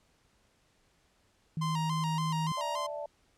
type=tone; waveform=sine; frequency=159.3 Hz; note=D#3; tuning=41 cents sharp; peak=-30 dBFS; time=1.57-2.52 s; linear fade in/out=2 ms
type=tone with vibrato; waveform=45% pulse; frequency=987.8 Hz; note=B5; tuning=in tune; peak=-33 dBFS; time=1.61-2.87 s; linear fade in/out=10 ms; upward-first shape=square; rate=3.5 Hz; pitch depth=88 cents each way
type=chord; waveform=sine; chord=D suspended second; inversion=none; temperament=equal; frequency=587.3 / 659.3 / 880 Hz; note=D5 / E5 / A5; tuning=0 / 0 / 0 cents; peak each=-37 / -41 / -43 dBFS; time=2.57-3.06 s; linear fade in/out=5 ms
effects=pink hiss -69 dBFS RMS until 3.37 s + low-pass 9000 Hz 12 dB/octave